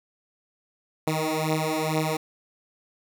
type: beating tone pair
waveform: 10% pulse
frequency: 155.56 / 157.76 Hz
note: D#3 / D#3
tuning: 0 / +24 cents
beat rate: 2.2 Hz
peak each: -19 / -18 dBFS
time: 1.07-2.17 s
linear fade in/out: 5 ms
effects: none